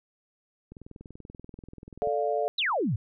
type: click train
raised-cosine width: 3 ms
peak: -31 dBFS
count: 29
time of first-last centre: 0.72-2.073 s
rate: 20.7 Hz
type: chord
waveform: sine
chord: D minor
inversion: second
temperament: equal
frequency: 440 / 587.3 / 698.5 Hz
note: A4 / D5 / F5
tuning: 0 / 0 / 0 cents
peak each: -29 dBFS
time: 2.02-2.48 s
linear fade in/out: 0 ms
type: exponential sweep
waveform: sine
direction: down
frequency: 4186 to 92.5 Hz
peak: -24 dBFS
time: 2.58-2.96 s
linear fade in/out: 5 ms
effects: none